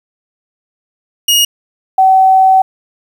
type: tone pair in turn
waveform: sawtooth / sine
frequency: 2872 / 760.7 Hz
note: F7 / F#5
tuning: +48 / +48 cents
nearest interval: octave + major seventh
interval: 2300 cents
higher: first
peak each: -4 dBFS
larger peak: neither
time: 1.28-1.45 / 1.98-2.62 s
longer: second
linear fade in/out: 5 ms
effects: 7-bit